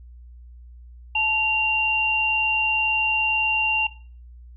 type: tone pair together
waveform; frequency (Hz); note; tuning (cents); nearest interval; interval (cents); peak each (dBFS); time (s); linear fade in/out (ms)
sine; 873 / 2769; A5 / F7; -14 / -15; octave + minor sixth; 1999; -26 / -19; 1.15-3.87; 5
effects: noise-tail reverb RT60 0.4 s tail -17 dB re dry + added 60 Hz sine -41 dBFS peak until 4.56 s